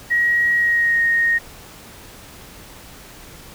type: tone with pitch glide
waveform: sine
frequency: 1900 to 1860.9 Hz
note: A#6 to A#6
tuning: +33 to -3 cents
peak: -14 dBFS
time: 0.1-1.39 s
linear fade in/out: 20 ms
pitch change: -36 cents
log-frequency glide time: 0.56-1.02 s
effects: pink hiss -41 dBFS RMS until 3.54 s